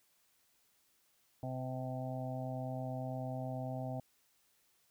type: harmonic tone with a mistuned harmonic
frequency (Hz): 129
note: C3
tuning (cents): -24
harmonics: 1 / 2 / 4 / 5 / 6 / 7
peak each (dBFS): -40 / -44 / -49 / -44 / -47 / -58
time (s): 1.43-4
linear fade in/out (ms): 2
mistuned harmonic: 7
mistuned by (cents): -53
effects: white hiss -73 dBFS RMS until 4.9 s